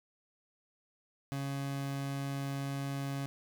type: tone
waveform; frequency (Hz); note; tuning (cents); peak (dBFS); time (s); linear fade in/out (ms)
30% pulse; 138.59; C#3; 0; -32; 1.32-3.26; 0
effects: none